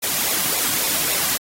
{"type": "noise with flanger", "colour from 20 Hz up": "white", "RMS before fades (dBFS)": -21, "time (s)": [0.02, 1.38], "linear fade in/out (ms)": 20, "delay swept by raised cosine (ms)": [0.63, 2.33], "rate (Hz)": 3.6, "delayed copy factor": -0.6, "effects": ["AAC 48 kbps"]}